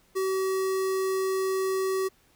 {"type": "tone with notch filter", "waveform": "square", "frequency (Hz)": 380.7, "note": "F#4", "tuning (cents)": 49, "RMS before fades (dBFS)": -27, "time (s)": [0.15, 2.09], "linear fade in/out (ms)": 20, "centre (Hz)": 3000, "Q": 1.4, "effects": ["pink hiss -63 dBFS RMS until 2.35 s"]}